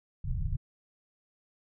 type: low-pass noise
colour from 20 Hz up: pink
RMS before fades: -31 dBFS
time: 0.24-0.57 s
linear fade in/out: 10 ms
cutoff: 150 Hz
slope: 48 dB/octave
effects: none